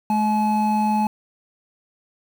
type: tone pair together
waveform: triangle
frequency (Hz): 213.2 / 853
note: G#3 / G#5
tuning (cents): +46 / +46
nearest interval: 2 octaves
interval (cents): 2400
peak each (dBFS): -18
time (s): 0.1-1.07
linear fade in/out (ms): 2
effects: 7-bit